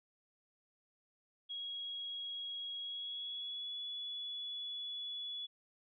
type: tone with pitch glide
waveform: sine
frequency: 3308 to 3411 Hz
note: G#7 to G#7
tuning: -8 to +46 cents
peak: -40 dBFS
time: 1.49-5.47 s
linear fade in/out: 20 ms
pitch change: +54 cents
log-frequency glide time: 2.79-3.79 s
effects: none